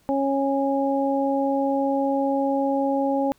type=harmonic tone; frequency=274.9 Hz; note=C#4; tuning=14 cents flat; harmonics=1 / 2 / 3; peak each=-23 / -24 / -26 dBFS; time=0.09-3.32 s; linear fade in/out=0 ms; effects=pink hiss -61 dBFS RMS until 3.38 s